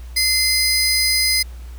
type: tone pair together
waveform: sawtooth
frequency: 2071 / 4980 Hz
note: C7 / D#8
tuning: -18 / +1 cents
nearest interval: octave + minor third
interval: 1519 cents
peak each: -16 / -14 dBFS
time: 0.16-1.43 s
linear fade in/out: 10 ms
effects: added 60 Hz sine -31 dBFS peak until 1.78 s + pink hiss -49 dBFS RMS until 1.78 s

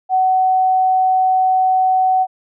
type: tone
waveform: sine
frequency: 750 Hz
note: F#5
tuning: 23 cents sharp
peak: -11 dBFS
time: 0.09-2.27 s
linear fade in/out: 50 ms
effects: none

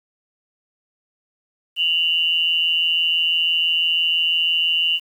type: tone pair together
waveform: sine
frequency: 2794 / 2960 Hz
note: F7 / F#7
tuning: 0 / 0 cents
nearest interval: minor second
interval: 100 cents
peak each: -19 dBFS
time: 1.76-5 s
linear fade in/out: 50 ms
effects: 8-bit

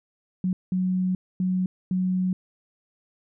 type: tone bursts at uneven times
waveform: sine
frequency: 184.5 Hz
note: F#3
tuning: 5 cents flat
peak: -21 dBFS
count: 4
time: 0.44-0.53 / 0.72-1.15 / 1.4-1.66 / 1.91-2.33 s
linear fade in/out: 2 ms
effects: none

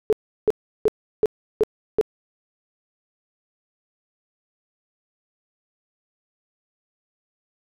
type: tone bursts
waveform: sine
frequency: 430.5 Hz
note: A4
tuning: 38 cents flat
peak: -13 dBFS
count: 6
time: 0.1-2.012 s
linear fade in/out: 0 ms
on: 27 ms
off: 350 ms
effects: none

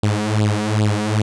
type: tone with flanger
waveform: sawtooth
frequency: 105.9 Hz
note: G#2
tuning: 34 cents sharp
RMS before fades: -18 dBFS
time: 0.03-1.22 s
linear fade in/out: 5 ms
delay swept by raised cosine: 0.24 to 4.24 ms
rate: 2.5 Hz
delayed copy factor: +0.95
effects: resampled to 22050 Hz

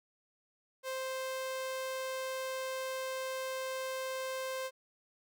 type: tone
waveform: sawtooth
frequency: 523.3 Hz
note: C5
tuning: in tune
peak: -32 dBFS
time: 0.83-4.71 s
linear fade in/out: 50 ms
effects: none

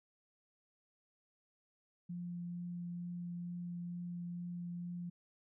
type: tone with vibrato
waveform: sine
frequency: 174.61 Hz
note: F3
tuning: in tune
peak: -40 dBFS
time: 2.09-5.1 s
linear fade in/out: 10 ms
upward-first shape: triangle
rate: 2.2 Hz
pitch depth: 9 cents each way
effects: none

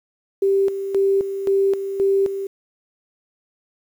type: tone with tremolo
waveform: sine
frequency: 392 Hz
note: G4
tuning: in tune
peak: -14 dBFS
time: 0.42-2.47 s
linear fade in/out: 5 ms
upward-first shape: square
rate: 1.9 Hz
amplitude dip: 65%
effects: 8-bit

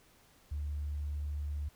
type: tone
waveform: sine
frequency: 73.42 Hz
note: D2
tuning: in tune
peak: -33 dBFS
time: 0.51-1.69 s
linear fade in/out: 10 ms
effects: tanh soft clip ceiling -29 dBFS + pink hiss -64 dBFS RMS until 1.75 s

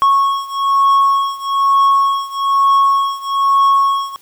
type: beating tone pair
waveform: triangle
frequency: 1101 / 1102.1 Hz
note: C#6 / C#6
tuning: -12 / -10 cents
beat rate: 1.1 Hz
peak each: -11 / -13 dBFS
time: 0.02-4.16 s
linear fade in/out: 0 ms
effects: white hiss -49 dBFS RMS until 4.21 s

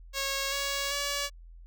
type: tone with pitch steps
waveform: 5% pulse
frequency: 548 / 558.5 / 569.3 Hz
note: C#5 / C#5 / C#5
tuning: -20 / +13 / +46 cents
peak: -18 dBFS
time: 0.13-1.3 s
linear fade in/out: 50 ms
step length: 390 ms
effects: added 42 Hz sine -46 dBFS peak until 1.66 s

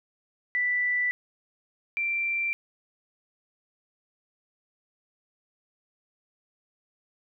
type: tone pair in turn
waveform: sine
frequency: 1975.5 / 2355 Hz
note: B6 / D7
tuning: 0 / +4 cents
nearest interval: minor third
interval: 304 cents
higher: second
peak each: -23 / -25 dBFS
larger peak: first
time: 0.55-1.11 / 1.97-2.53 s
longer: neither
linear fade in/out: 0 ms
effects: none

